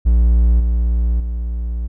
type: tone with level steps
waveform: triangle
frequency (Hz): 58.27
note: A#1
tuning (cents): 0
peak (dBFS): -7 / -11 / -17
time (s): 0.05-1.88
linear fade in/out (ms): 20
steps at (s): 0.6 / 1.2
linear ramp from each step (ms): 2
effects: none